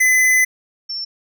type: tone pair in turn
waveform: square / sine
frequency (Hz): 2021 / 5408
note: B6 / E8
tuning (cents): +39 / +43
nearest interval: octave + perfect fourth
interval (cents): 1704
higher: second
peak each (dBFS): -12 / -23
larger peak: first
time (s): 0-0.45 / 0.89-1.05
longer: first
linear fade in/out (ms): 10
effects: none